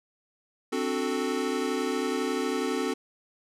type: chord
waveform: square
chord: D dominant seventh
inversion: third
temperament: equal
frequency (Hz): 261.6 / 293.7 / 370 / 440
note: C4 / D4 / F#4 / A4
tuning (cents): 0 / 0 / 0 / 0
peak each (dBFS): -32 / -35 / -33 / -32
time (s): 0.72-2.94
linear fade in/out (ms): 10
effects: low-pass 10000 Hz 12 dB/octave